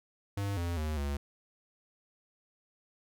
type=tone with pitch steps; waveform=square; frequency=100 / 85.9 / 77.1 / 71 Hz; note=G2 / F2 / D#2 / C#2; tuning=+35 / -28 / -15 / +42 cents; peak=-32 dBFS; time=0.37-1.17 s; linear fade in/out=5 ms; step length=200 ms; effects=none